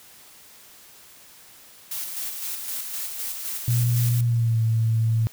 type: noise with tremolo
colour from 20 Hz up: blue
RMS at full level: -30 dBFS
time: 1.91-4.21 s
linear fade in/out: 5 ms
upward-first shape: square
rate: 3.9 Hz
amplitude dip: 35%
type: tone with pitch glide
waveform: sine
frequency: 120 to 112.61 Hz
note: B2 to A2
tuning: -49 to +41 cents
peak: -18 dBFS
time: 3.68-5.27 s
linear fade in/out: 0 ms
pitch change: -110 cents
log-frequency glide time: 4.19-4.61 s
effects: white hiss -49 dBFS RMS until 5.32 s

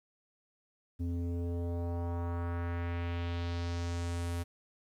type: tone with low-pass filter sweep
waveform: square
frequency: 86 Hz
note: F2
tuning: 26 cents flat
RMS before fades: -35 dBFS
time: 0.99-4.44 s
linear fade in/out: 20 ms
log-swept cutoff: 260 to 12000 Hz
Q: 1.7
effects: 11-bit

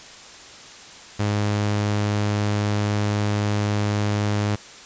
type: tone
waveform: sawtooth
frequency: 103.83 Hz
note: G#2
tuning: in tune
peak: -16 dBFS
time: 1.19-4.56 s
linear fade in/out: 10 ms
effects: white hiss -42 dBFS RMS until 4.85 s + resampled to 16000 Hz

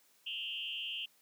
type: tone with frequency modulation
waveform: sine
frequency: 2960 Hz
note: F#7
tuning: in tune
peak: -37 dBFS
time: 0.26-1.06 s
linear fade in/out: 10 ms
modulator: 149 Hz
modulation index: 1.8
effects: white hiss -68 dBFS RMS until 1.21 s + high-pass 150 Hz 12 dB/octave

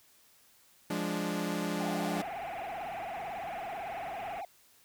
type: chord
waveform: sawtooth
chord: D diminished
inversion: first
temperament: equal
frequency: 174.61 / 207.7 / 293.7 Hz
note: F3 / Ab3 / D4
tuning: 0 / 0 / 0 cents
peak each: -32 dBFS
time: 0.9-2.22 s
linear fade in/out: 5 ms
type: tone with vibrato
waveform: triangle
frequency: 740 Hz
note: F#5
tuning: in tune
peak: -35 dBFS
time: 1.8-4.45 s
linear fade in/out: 2 ms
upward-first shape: triangle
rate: 18 Hz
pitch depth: 230 cents each way
type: low-pass noise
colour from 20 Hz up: white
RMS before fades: -47 dBFS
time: 2.14-4.42 s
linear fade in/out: 20 ms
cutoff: 2700 Hz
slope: 48 dB/octave
effects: white hiss -63 dBFS RMS until 4.84 s

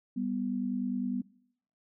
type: tone pair together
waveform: sine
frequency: 197.04 / 246.9 Hz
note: G3 / B3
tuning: +9 / 0 cents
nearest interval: major third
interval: 391 cents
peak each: -34 / -31 dBFS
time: 0.16-1.22 s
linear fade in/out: 10 ms
effects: noise-tail reverb RT60 0.7 s tail -22 dB re dry

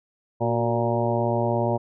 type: harmonic tone with a mistuned harmonic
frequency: 117.2 Hz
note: A#2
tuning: 10 cents sharp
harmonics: 1 / 2 / 3 / 4 / 5 / 6 / 7 / 8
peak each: -26 / -29 / -28 / -32 / -26 / -31 / -32 / -31 dBFS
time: 0.4-1.78 s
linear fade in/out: 20 ms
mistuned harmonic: 3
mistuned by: +57 cents
effects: none

